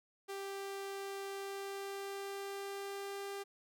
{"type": "tone with pitch glide", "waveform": "sawtooth", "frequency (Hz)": [393.6, 397.7], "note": ["G4", "G4"], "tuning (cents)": [7, 25], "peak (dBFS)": -37, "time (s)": [0.28, 3.44], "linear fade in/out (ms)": 20, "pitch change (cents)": 18, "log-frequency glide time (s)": [1.26, 3.31], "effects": []}